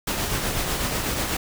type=noise with tremolo; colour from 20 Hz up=pink; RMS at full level=-24 dBFS; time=0.07-1.37 s; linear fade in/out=5 ms; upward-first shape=triangle; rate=8.1 Hz; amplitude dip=40%; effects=none